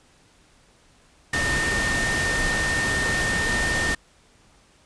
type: tone in noise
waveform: sine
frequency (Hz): 1823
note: A#6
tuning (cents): -39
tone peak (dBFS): -23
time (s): 1.33-3.95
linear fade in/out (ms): 5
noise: pink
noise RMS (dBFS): -26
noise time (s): 1.33-3.95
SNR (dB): 0
effects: pink hiss -57 dBFS RMS until 4.85 s + resampled to 22050 Hz